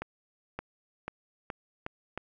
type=accelerating click train; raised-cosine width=0.5 ms; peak=-20 dBFS; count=6; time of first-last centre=0.02-2.176 s; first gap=570 ms; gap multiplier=0.86; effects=none